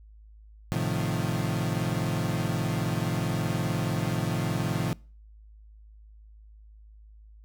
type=chord; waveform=35% pulse; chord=F dominant seventh; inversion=first; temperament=equal; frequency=110 / 130.81 / 155.56 / 174.61 Hz; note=A2 / C3 / Eb3 / F3; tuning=0 / 0 / 0 / 0 cents; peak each=-30 dBFS; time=0.72-4.93 s; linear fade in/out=0 ms; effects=noise-tail reverb RT60 0.4 s tail -24 dB re dry + added 53 Hz sine -48 dBFS peak until 7.44 s